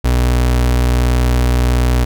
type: tone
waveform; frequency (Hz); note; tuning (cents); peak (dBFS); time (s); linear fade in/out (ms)
35% pulse; 61.4; B1; -9; -9; 0.04-2.05; 10
effects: none